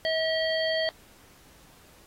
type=harmonic tone; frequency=642 Hz; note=E5; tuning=46 cents flat; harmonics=1 / 3 / 5 / 7; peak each=-26 / -31 / -33 / -34 dBFS; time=0.05-0.89 s; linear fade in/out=0 ms; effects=pink hiss -56 dBFS RMS until 2.06 s + AAC 48 kbps